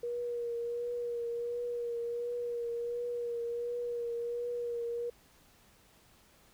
sine tone with vibrato, 475.9 Hz, A#4, 36 cents sharp, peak -33 dBFS, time 0.03-5.1 s, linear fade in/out 5 ms, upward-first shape triangle, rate 1.4 Hz, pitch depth 27 cents each way, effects pink hiss -63 dBFS RMS until 6.53 s

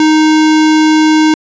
square tone, 310.9 Hz, D#4, 1 cent flat, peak -6 dBFS, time 0-1.34 s, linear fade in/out 2 ms, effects resampled to 16000 Hz

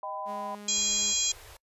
sine chord, Eb augmented, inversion none, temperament equal with one note detuned, 622.3 / 784 / 1002.7 Hz, Eb5 / G5 / B5, 0 / 0 / +26 cents, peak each -39 / -38 / -36 dBFS, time 0.03-0.55 s, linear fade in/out 2 ms
sawtooth tone with pitch glide, 207.7 to 205.9 Hz, G#3 to G#3, 0 to -15 cents, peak -38 dBFS, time 0.25-1.15 s, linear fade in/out 50 ms, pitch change -15 cents, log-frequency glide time 0.42-0.72 s
harmonic tone, 816 Hz, G#5, 31 cents flat, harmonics 3 / 4 / 5 / 6 / 7 / 8 / 9, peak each -39 / -32 / -35 / -37 / -37 / -30 / -30 dBFS, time 0.68-1.32 s, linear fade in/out 5 ms
pink band-stop noise, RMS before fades -49 dBFS, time 0.75-1.57 s, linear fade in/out 5 ms, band 110 to 360 Hz, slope 48 dB/octave
effects noise-tail reverb RT60 0.1 s tail -25 dB re dry + resampled to 32000 Hz

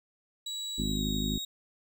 35% pulse tone with pitch glide, 3900 to 3774 Hz, B7 to A#7, -23 to +21 cents, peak -33 dBFS, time 0.46-1.45 s, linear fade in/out 5 ms, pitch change -56 cents, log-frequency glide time 0.81-1.04 s
harmonic tone, 51.91 Hz, G#1, in tune, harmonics 1 / 2 / 3 / 4 / 5 / 6 / 7, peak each -34 / -41 / -37 / -34 / -35 / -45 / -43 dBFS, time 0.78-1.38 s, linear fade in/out 5 ms
effects none

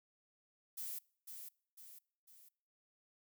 violet noise with echo, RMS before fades -44 dBFS, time 0.77-0.99 s, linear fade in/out 10 ms, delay 500 ms, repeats 3, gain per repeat -6 dB, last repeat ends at 2.49 s, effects noise-tail reverb RT60 0.6 s tail -26 dB re dry

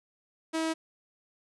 sawtooth tone, 322 Hz, E4, 41 cents flat, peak -24 dBFS, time 0.53-0.74 s, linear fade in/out 20 ms, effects resampled to 24000 Hz + 11-bit

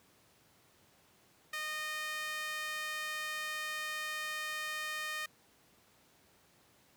sawtooth tone with high-pass filter, 615 Hz, D#5, 20 cents flat, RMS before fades -39 dBFS, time 1.53-5.26 s, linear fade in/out 5 ms, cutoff 1700 Hz, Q 2.1, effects pink hiss -66 dBFS RMS until 6.96 s + high-pass 100 Hz 12 dB/octave

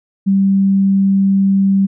sine tone, 195.1 Hz, G3, 8 cents flat, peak -9 dBFS, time 0.26-1.87 s, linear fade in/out 20 ms, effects none

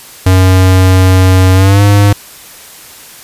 square tone with pitch glide, 93.2 to 101.64 Hz, F#2 to G#2, +13 to -37 cents, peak -4 dBFS, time 0.26-2.13 s, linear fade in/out 5 ms, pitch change +150 cents, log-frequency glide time 1.54-1.82 s, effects white hiss -33 dBFS RMS until 3.23 s + resampled to 32000 Hz

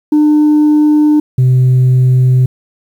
sine tone pair in turn, 300.8 / 127.9 Hz, D4 / C3, +42 / -39 cents, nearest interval octave + minor third, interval 1481 cents, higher first, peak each -3 dBFS, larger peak neither, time 0.12-1.2 / 1.38-2.46 s, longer neither, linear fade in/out 5 ms, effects tanh soft clip ceiling -4 dBFS + 7-bit

